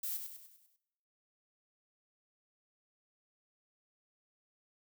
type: noise with echo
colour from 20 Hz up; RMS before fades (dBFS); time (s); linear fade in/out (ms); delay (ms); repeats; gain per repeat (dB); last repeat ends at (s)
violet; -38; 0.03-0.17; 5; 99; 6; -6; 0.764
effects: noise-tail reverb RT60 0.9 s tail -19 dB re dry